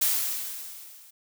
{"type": "noise with level ramp", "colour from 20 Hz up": "blue", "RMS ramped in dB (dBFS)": [-22, -52], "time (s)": [0.01, 1.11], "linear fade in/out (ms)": 10, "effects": []}